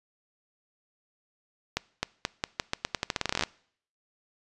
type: accelerating click train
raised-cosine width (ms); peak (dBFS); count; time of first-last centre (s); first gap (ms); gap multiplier
0.2; -9; 21; 1.77-3.436; 260; 0.85
effects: noise-tail reverb RT60 0.6 s tail -23 dB re dry + resampled to 24000 Hz